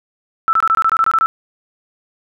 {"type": "tone bursts", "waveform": "sine", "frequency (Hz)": 1323, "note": "E6", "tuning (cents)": 6, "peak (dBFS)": -10, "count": 11, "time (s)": [0.48, 1.26], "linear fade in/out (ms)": 0, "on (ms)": 50, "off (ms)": 23, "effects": []}